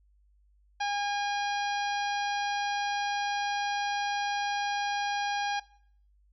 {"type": "harmonic tone", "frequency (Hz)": 814, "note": "G#5", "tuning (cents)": -35, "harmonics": [1, 2, 3, 4, 5, 6, 7], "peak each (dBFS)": [-29, -35, -39, -41, -43, -45, -46], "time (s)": [0.8, 5.6], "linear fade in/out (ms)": 10, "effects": ["noise-tail reverb RT60 0.6 s tail -20 dB re dry", "added 50 Hz sine -61 dBFS peak until 6.32 s"]}